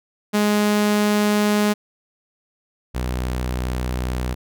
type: tone pair in turn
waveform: sawtooth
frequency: 208.5 / 62.4 Hz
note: G#3 / B1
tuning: +7 / +19 cents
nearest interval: octave + major sixth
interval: 2088 cents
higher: first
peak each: -12 / -18 dBFS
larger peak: first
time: 0.33-1.74 / 2.94-4.35 s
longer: neither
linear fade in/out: 20 ms
effects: none